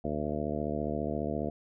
harmonic tone, 74.7 Hz, D2, 30 cents sharp, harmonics 1 / 2 / 3 / 4 / 5 / 6 / 7 / 8 / 9, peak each -40 / -39 / -36 / -38 / -40 / -39 / -40 / -41 / -38 dBFS, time 0.04-1.5 s, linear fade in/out 5 ms, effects none

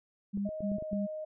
sine tone bursts, 200.8 Hz, G3, 42 cents sharp, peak -30 dBFS, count 3, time 0.33-1.07 s, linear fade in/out 20 ms, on 160 ms, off 130 ms
clicks, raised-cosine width 3 ms, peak -31 dBFS, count 7, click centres 0.374 / 0.49 / 0.606 / 0.717 / 0.784 / 0.824 / 0.931 s
sine tone with pitch glide, 625 to 620 Hz, D#5 to D#5, +8 to -6 cents, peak -36 dBFS, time 0.45-1.25 s, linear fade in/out 10 ms, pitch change -14 cents, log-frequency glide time 0.72-0.99 s
effects none

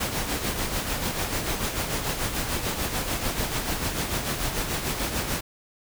pink noise with tremolo, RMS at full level -26 dBFS, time 0-5.41 s, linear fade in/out 10 ms, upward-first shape sine, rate 6.8 Hz, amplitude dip 50%, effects none

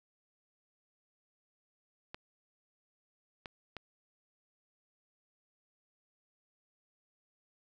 clicks, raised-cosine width 0.3 ms, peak -26 dBFS, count 3, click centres 2.145 / 3.458 / 3.767 s, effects none

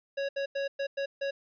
square tone bursts at uneven times, 554.4 Hz, C#5, in tune, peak -30 dBFS, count 6, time 0.17-0.29 / 0.36-0.46 / 0.55-0.68 / 0.79-0.87 / 0.97-1.06 / 1.21-1.31 s, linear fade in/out 10 ms, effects resampled to 11025 Hz

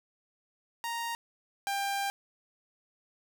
sawtooth tone pair in turn, 932.3 / 794.7 Hz, A#5 / G5, 0 / +23 cents, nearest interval minor third, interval 277 cents, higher first, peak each -29 / -26 dBFS, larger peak second, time 0.84-1.15 / 1.67-2.1 s, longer second, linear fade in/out 0 ms, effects none

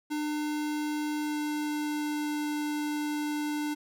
square tone with pitch glide, 300 to 298.1 Hz, D4 to D4, +37 to +26 cents, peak -30 dBFS, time 0.1-3.75 s, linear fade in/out 20 ms, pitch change -11 cents, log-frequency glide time 1.16-2.49 s, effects none

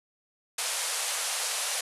white band-pass noise, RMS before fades -31 dBFS, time 0.58-1.81 s, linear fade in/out 5 ms, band 490 to 11000 Hz, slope 48 dB/octave, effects resampled to 32000 Hz

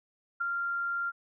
sine tone with ADSR envelope, 1389 Hz, F6, 10 cents flat, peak -26 dBFS, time 0.4-1.12 s, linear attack 13 ms, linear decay 10 ms, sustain -3 dB, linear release 35 ms, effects none

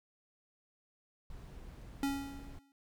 brown noise, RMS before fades -49 dBFS, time 1.3-2.59 s, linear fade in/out 2 ms
square tone with exponential decay, 277.2 Hz, C#4, in tune, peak -30 dBFS, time 2.03-2.72 s, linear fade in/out 1 ms, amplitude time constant 150 ms
effects none

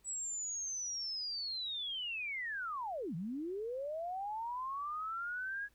sine linear two-way sweep, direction down then up, 7902 to 151.3 to 1670 Hz, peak -37 dBFS, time 0.04-5.69 s, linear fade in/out 50 ms, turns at 3.15 s, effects added 50 Hz sine -70 dBFS peak until 5.74 s + pink hiss -73 dBFS RMS until 5.74 s

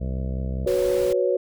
harmonic tone, 64.9 Hz, C2, 13 cents flat, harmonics 1 / 2 / 3 / 4 / 5 / 6 / 7 / 8 / 9 / 10, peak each -26 / -31 / -33 / -42 / -46 / -48 / -43 / -42 / -46 / -45 dBFS, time 0-0.67 s, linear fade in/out 20 ms
sine chord, F# suspended fourth, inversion none, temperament just, 370 / 493.3 / 555 Hz, F#4 / B4 / C#5, 0 / -2 / +2 cents, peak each -23 dBFS, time 0.66-1.37 s, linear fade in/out 5 ms
pink noise, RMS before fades -36 dBFS, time 0.67-1.13 s, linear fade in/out 5 ms
effects none

